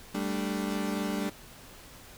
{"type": "chord", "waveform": "35% pulse", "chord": "G suspended second", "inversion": "none", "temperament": "equal", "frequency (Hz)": [196, 220, 293.7], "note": ["G3", "A3", "D4"], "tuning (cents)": [0, 0, 0], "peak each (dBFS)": [-31, -33, -33], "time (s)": [0.14, 1.3], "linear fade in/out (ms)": 10, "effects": ["pink hiss -50 dBFS RMS until 2.17 s"]}